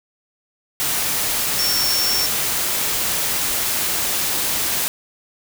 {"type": "tone in noise", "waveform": "sine", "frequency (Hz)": 5450, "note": "F8", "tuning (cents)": -43, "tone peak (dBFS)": -19, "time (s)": [1.59, 2.26], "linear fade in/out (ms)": 0, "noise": "white", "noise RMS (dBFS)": -21, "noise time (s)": [0.8, 4.88], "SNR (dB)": -1, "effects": []}